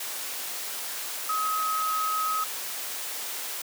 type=tone in noise; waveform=sine; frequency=1271 Hz; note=D#6; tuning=36 cents sharp; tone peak=-25 dBFS; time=1.29-2.44 s; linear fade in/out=5 ms; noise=white; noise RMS=-34 dBFS; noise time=0-3.62 s; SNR=+6 dB; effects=high-pass 400 Hz 12 dB/octave